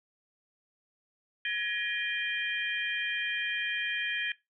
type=tone cluster; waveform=sine; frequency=1687 / 1888 / 2428 / 3155 Hz; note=G#6 / A#6 / D#7 / G7; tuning=+27 / +22 / -43 / +10 cents; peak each=-34 / -36 / -35 / -35 dBFS; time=1.45-4.32 s; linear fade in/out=2 ms; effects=noise-tail reverb RT60 0.2 s tail -19 dB re dry